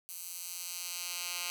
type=tone with high-pass filter sweep; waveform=10% pulse; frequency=176 Hz; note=F3; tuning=14 cents sharp; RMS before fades=-40 dBFS; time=0.09-1.5 s; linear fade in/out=0 ms; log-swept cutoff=9300 to 2600 Hz; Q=0.7; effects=10-bit